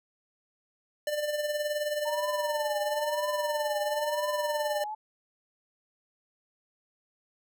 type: tone with tremolo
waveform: square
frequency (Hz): 595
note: D5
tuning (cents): +22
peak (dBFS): -27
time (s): 1.07-4.84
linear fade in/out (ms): 2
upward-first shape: sine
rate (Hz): 19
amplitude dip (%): 55
type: tone with vibrato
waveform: sine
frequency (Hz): 911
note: A#5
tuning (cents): -40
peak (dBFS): -33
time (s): 2.05-4.95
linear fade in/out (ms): 10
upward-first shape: triangle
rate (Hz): 1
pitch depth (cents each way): 190
effects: none